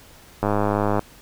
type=click train; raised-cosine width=1 ms; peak=-7 dBFS; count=59; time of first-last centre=0.43-0.993 s; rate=103 Hz; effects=pink hiss -48 dBFS RMS until 1.21 s